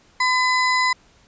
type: ring-modulated tone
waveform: square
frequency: 1513 Hz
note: F#6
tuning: 38 cents sharp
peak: -14 dBFS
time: 0.2-0.93 s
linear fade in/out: 5 ms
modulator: 500 Hz
effects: pink hiss -55 dBFS RMS until 1.27 s + resampled to 16000 Hz